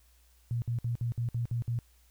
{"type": "tone bursts", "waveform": "sine", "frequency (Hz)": 118.6, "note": "A#2", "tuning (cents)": 30, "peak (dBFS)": -28, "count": 8, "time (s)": [0.51, 1.789], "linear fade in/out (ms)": 0, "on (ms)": 110, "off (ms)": 57, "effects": ["added 60 Hz sine -61 dBFS peak until 2.1 s", "white hiss -67 dBFS RMS until 2.1 s"]}